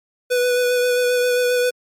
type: tone with vibrato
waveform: square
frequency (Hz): 493.9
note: B4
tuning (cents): 0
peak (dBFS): -16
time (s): 0.3-1.71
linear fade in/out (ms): 20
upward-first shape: sine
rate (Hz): 7.5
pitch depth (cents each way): 15
effects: MP3 64 kbps